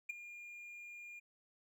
triangle tone with ADSR envelope, 2414 Hz, D7, 47 cents sharp, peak -33 dBFS, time 0.09-1.2 s, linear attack 9 ms, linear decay 13 ms, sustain -14 dB, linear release 15 ms, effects none

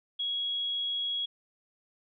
sine tone, 3322 Hz, G#7, in tune, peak -29 dBFS, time 0.19-1.26 s, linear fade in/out 10 ms, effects none

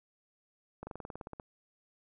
slowing click train, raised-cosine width 1 ms, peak -28 dBFS, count 12, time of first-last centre 0.83-1.398 s, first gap 40 ms, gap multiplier 1.05, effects none

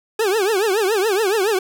40% pulse tone with vibrato, 410.2 Hz, G#4, 21 cents flat, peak -15 dBFS, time 0.19-1.59 s, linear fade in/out 5 ms, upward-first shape triangle, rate 7.1 Hz, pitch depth 230 cents each way, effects none

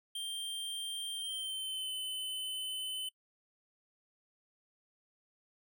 square tone with pitch glide, 3170 to 3036 Hz, G7 to F#7, +19 to +44 cents, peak -37 dBFS, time 0.15-3.09 s, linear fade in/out 5 ms, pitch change -75 cents, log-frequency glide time 1.14-1.93 s, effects noise-tail reverb RT60 0.1 s tail -22 dB re dry

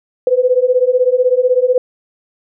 sine beating tone pair, 493.9 / 509.9 Hz, B4 / C5, 0 / -45 cents, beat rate 16 Hz, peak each -13 / -12 dBFS, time 0.27-1.78 s, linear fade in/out 2 ms, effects none

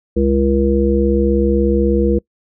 harmonic tone, 68.2 Hz, C#2, 28 cents flat, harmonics 1 / 3 / 5 / 7, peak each -17 / -17 / -17 / -17 dBFS, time 0.16-2.19 s, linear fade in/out 10 ms, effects noise-tail reverb RT60 0.1 s tail -24 dB re dry

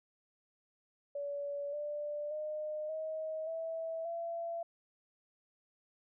sine tone with pitch steps, 571 / 590.5 / 610.6 / 631.4 / 652.9 / 675.1 Hz, D5 / D5 / D#5 / D#5 / E5 / E5, -49 / +9 / -33 / +25 / -17 / +41 cents, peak -36 dBFS, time 1.15-4.63 s, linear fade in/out 5 ms, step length 580 ms, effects none

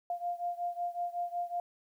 sine beating tone pair, 698.5 / 703.9 Hz, F5 / F5, 0 / +13 cents, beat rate 5.4 Hz, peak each -35 / -37 dBFS, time 0.1-1.6 s, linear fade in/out 2 ms, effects 11-bit

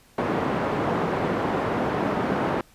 pink band-pass noise, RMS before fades -25 dBFS, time 0.18-2.61 s, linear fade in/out 2 ms, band 180 to 1200 Hz, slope 12 dB/octave, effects pink hiss -56 dBFS RMS until 2.74 s + resampled to 32000 Hz

